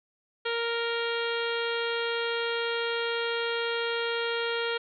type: harmonic tone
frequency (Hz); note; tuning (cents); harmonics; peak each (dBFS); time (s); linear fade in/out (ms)
466; A#4; -1; 1 / 2 / 3 / 4 / 5 / 6 / 7 / 8 / 9; -30 / -38 / -34 / -38 / -39 / -40 / -37 / -44 / -43; 0.45-4.78; 10
effects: none